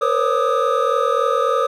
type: tone cluster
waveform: triangle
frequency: 467.1 / 511 / 554 / 1199 / 1269 Hz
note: A#4 / C5 / C#5 / D6 / D#6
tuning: +3 / -41 / -1 / +36 / +34 cents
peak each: -20 dBFS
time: 0.01-1.67 s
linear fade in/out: 10 ms
effects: none